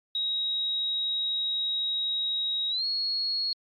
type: tone with pitch glide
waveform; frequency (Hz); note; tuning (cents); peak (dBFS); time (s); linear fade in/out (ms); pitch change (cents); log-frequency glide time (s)
sine; 3807 to 4323; A#7 to C#8; +36 to -44; -26; 0.15-3.53; 2; +220; 2.7-2.85
effects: Opus 48 kbps